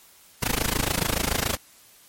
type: noise with amplitude modulation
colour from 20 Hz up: pink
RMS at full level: -21 dBFS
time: 0.42-1.57 s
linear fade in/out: 10 ms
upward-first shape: sine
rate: 27 Hz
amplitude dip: 95%
effects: white hiss -53 dBFS RMS until 2.08 s + MP3 64 kbps